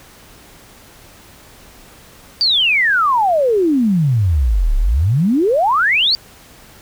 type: exponential two-way sweep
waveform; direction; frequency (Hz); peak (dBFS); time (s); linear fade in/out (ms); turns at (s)
sine; down then up; 4740 to 32.75 to 4740; -11; 2.41-6.15; 0; 4.76
effects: pink hiss -43 dBFS RMS until 6.81 s